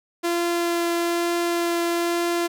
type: tone with vibrato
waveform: sawtooth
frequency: 342.7 Hz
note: F4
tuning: 33 cents flat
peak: -17 dBFS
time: 0.23-2.48 s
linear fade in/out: 20 ms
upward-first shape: triangle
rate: 1.1 Hz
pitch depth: 8 cents each way
effects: none